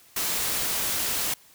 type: noise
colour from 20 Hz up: white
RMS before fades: -27 dBFS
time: 0.16-1.34 s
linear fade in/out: 5 ms
effects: white hiss -55 dBFS RMS until 1.54 s